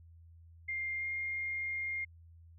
sine tone with pitch glide, 2109 to 2122 Hz, C7 to C7, +13 to +24 cents, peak -34 dBFS, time 0.68-2.05 s, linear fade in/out 10 ms, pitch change +11 cents, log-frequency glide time 0.98-1.04 s, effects added 83 Hz sine -54 dBFS peak until 2.58 s

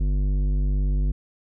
triangle tone with tanh clipping, 49 Hz, G1, in tune, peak -21 dBFS, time 0-1.12 s, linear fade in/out 10 ms, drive 16 dB, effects none

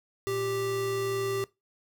square tone pair together, 116.54 / 392 Hz, A#2 / G4, 0 / 0 cents, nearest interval octave + major sixth, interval 2100 cents, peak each -39 / -29 dBFS, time 0.27-1.44 s, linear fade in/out 0 ms, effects noise-tail reverb RT60 0.2 s tail -20 dB re dry

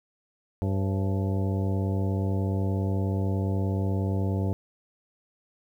harmonic tone with a mistuned harmonic, 96.8 Hz, G2, 21 cents flat, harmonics 1 / 2 / 3 / 4 / 5 / 6 / 7 / 9, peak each -25 / -31 / -35 / -37 / -39 / -41 / -42 / -44 dBFS, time 0.62-4.53 s, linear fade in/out 0 ms, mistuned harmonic 6, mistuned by -80 cents, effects 10-bit

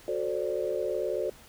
sine chord, D dominant seventh, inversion first, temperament just, 367.1 / 440.5 / 528.6 / 587.3 Hz, F#4 / A4 / C5 / D5, -14 / +2 / +18 / 0 cents, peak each -33 dBFS, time 0.08-1.3 s, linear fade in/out 2 ms, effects pink hiss -53 dBFS RMS until 1.48 s

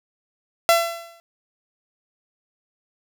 sawtooth tone with exponential decay, 675 Hz, E5, 41 cents sharp, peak -7 dBFS, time 0.69-1.2 s, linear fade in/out 0 ms, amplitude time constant 110 ms, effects none

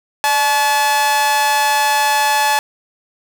sawtooth tone with amplitude modulation, 860 Hz, A5, 40 cents flat, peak -6 dBFS, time 0.24-2.59 s, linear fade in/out 0 ms, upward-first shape sine, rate 266 Hz, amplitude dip 60%, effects none

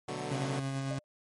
10% pulse chord, B minor seventh, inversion none, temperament equal with one note detuned, 123.47 / 146.83 / 185 / 222.4 Hz, B2 / D3 / F#3 / A3, 0 / 0 / 0 / +19 cents, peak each -33 / -31 / -34 / -37 dBFS, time 0.08-0.6 s, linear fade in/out 5 ms
30% pulse tone with tremolo, 135.7 Hz, C#3, 36 cents flat, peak -29 dBFS, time 0.31-0.99 s, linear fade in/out 5 ms, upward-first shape sine, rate 9.1 Hz, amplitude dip 25%
sine tone with exponential decay, 602 Hz, D5, 43 cents sharp, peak -32 dBFS, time 0.91-1.04 s, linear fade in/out 0 ms, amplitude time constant 28 ms
effects MP3 48 kbps

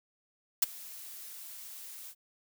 blue noise with ADSR envelope, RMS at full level -22 dBFS, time 0.62-2.15 s, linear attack 6 ms, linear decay 20 ms, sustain -24 dB, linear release 62 ms, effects none

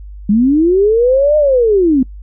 sine linear two-way sweep, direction up then down, 196.4 to 613 to 246.7 Hz, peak -7 dBFS, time 0.29-2.03 s, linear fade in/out 5 ms, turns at 1.37 s, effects noise-tail reverb RT60 0.1 s tail -23 dB re dry + added 50 Hz sine -28 dBFS peak until 2.22 s

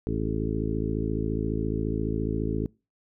harmonic tone with a mistuned harmonic, 54.5 Hz, A1, 16 cents flat, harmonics 1 / 2 / 3 / 4 / 5 / 6 / 7 / 8, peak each -32 / -32 / -34 / -34 / -33 / -34 / -37 / -35 dBFS, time 0.07-2.66 s, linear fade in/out 0 ms, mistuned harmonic 8, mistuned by -27 cents, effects noise-tail reverb RT60 0.3 s tail -25 dB re dry

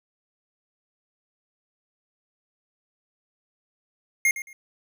square tone with echo, 2132 Hz, C7, 32 cents sharp, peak -18 dBFS, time 4.25-4.31 s, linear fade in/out 2 ms, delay 110 ms, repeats 2, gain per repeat -13 dB, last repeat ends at 4.53 s, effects none

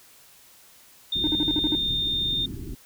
sine tone, 3635 Hz, A#7, 44 cents flat, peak -23 dBFS, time 1.12-2.46 s, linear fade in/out 5 ms
pink low-pass noise, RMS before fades -35 dBFS, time 1.15-2.75 s, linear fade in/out 5 ms, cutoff 390 Hz, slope 96 dB/octave
triangle tone bursts, 305.1 Hz, D#4, 34 cents flat, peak -20 dBFS, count 7, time 1.24-1.751 s, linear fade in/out 0 ms, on 31 ms, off 49 ms
effects white hiss -53 dBFS RMS until 2.85 s

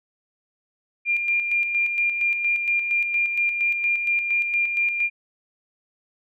sine tone with tremolo, 2398 Hz, D7, 36 cents sharp, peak -18 dBFS, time 1.05-5.1 s, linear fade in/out 50 ms, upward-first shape square, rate 4.3 Hz, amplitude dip 45%, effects none

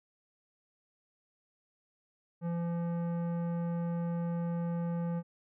sine tone with tanh clipping, 170.5 Hz, F3, 41 cents flat, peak -33 dBFS, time 2.41-5.23 s, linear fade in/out 50 ms, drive 14 dB, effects none

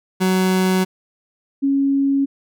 30% pulse / sine tone pair in turn, 186.6 / 276 Hz, F#3 / C#4, +15 / -7 cents, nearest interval perfect fifth, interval 678 cents, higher second, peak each -12 / -14 dBFS, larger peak first, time 0.2-0.85 / 1.62-2.26 s, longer first, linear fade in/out 20 ms, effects none

